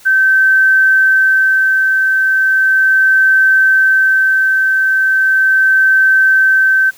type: tone with tremolo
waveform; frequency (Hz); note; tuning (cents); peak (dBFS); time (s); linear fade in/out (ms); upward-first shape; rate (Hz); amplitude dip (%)
sine; 1546; G6; -24; -6; 0.05-6.91; 20; sine; 0.37; 30
effects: white hiss -42 dBFS RMS until 6.97 s